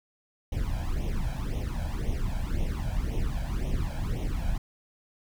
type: noise with flanger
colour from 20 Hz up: brown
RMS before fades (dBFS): -29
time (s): 0.52-4.58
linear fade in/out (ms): 5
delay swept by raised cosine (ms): 0.32 to 1.29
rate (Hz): 1.9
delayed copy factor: +0.85
effects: none

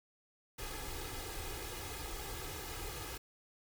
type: noise with comb filter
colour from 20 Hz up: pink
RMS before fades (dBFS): -43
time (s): 0.58-3.18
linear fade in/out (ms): 10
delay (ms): 2.4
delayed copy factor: +0.75
effects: none

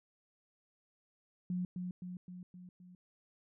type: tone with echo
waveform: sine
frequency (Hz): 180.3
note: F#3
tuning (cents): -45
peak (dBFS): -33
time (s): 1.5-1.65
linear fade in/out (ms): 2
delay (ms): 260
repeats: 5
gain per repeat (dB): -4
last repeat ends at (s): 2.95
effects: none

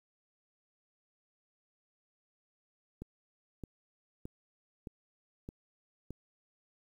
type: click train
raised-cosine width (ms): 3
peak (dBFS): -29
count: 6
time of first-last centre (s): 3.02-6.106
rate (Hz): 1.62
effects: 10-bit

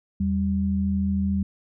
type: tone pair together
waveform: sine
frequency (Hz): 82.2 / 195.51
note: E2 / G3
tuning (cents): -4 / -4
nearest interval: octave + minor third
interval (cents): 1500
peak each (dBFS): -26 / -22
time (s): 0.2-1.43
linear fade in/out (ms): 5
effects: none

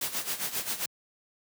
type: noise with tremolo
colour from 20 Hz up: white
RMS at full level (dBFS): -30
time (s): 0.01-0.86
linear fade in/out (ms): 5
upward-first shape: sine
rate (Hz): 7.5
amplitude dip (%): 75
effects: high-pass 100 Hz 12 dB/octave

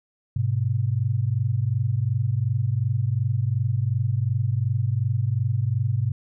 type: tone pair together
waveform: sine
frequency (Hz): 104 / 126.74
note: G#2 / B2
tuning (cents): +3 / +45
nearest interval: minor third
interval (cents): 342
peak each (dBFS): -23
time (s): 0.36-6.12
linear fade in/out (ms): 5
effects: none

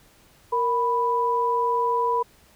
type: tone pair together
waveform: sine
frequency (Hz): 466.2 / 987.8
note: A#4 / B5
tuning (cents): 0 / 0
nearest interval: octave + minor second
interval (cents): 1300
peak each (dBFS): -25 / -21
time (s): 0.52-2.23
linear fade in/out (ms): 10
effects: pink hiss -56 dBFS RMS until 2.55 s

